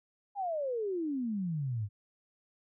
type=exponential sweep; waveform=sine; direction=down; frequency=830.6 to 98 Hz; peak=-31 dBFS; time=0.35-1.89 s; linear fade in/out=50 ms; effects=none